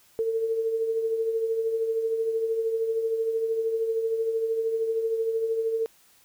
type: tone with tremolo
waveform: sine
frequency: 450.4 Hz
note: A4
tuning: 40 cents sharp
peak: -21 dBFS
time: 0.19-5.86 s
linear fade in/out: 0 ms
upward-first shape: triangle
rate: 13 Hz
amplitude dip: 55%
effects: white hiss -59 dBFS RMS until 6.24 s